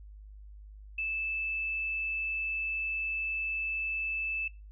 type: tone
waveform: sine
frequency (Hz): 2629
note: E7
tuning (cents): -5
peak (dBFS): -30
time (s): 0.98-4.48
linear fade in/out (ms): 5
effects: noise-tail reverb RT60 0.3 s tail -21 dB re dry + added 51 Hz sine -46 dBFS peak until 4.71 s